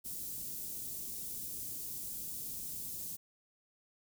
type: band-stop noise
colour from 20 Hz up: white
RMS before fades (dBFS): -42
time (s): 0.04-3.17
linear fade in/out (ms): 20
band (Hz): 280 to 7800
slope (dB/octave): 12
effects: none